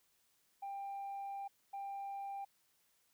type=tone bursts at uneven times; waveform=sine; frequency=793 Hz; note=G5; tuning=20 cents sharp; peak=-39 dBFS; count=2; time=0.62-1.48 / 1.73-2.45 s; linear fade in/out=10 ms; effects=tanh soft clip ceiling -39 dBFS + white hiss -75 dBFS RMS until 3.13 s